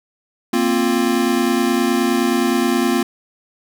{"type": "chord", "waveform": "square", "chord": "Bb suspended second", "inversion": "none", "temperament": "equal with one note detuned", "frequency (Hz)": [233.1, 262.7, 349.2], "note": ["Bb3", "C4", "F4"], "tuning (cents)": [0, 7, 0], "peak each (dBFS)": -20, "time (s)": [0.53, 3.03], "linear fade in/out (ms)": 5, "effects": []}